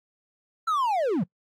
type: linear sweep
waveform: triangle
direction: down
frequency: 1360 to 140 Hz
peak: -20 dBFS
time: 0.67-1.24 s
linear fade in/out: 10 ms
effects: noise-tail reverb RT60 0.1 s tail -24 dB re dry + AAC 64 kbps